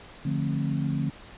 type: chord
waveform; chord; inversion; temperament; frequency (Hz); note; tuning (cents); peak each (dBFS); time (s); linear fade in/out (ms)
sine; D minor seventh; none; equal with one note detuned; 146.83 / 174.61 / 220 / 267; D3 / F3 / A3 / C4; 0 / 0 / 0 / +35; -27 / -32 / -32 / -32; 0.25-1.1; 5
effects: pink hiss -47 dBFS RMS until 1.37 s + resampled to 8000 Hz